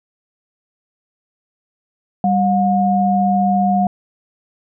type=tone pair together; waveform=sine; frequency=195.57 / 719 Hz; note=G3 / F#5; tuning=-4 / -50 cents; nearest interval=octave + major seventh; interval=2254 cents; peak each=-15 dBFS; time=2.24-3.87 s; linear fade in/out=2 ms; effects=none